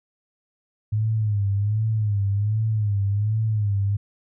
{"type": "tone with vibrato", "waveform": "sine", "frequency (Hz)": 104.8, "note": "G#2", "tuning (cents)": 16, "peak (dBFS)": -19, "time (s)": [0.92, 3.97], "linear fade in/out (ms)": 10, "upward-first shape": "sine", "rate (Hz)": 1.3, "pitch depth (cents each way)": 95, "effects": []}